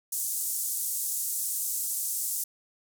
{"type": "band-pass noise", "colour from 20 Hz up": "pink", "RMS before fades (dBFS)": -31, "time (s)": [0.12, 2.44], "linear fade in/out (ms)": 5, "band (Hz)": [7400, 16000], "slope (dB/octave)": 24, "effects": []}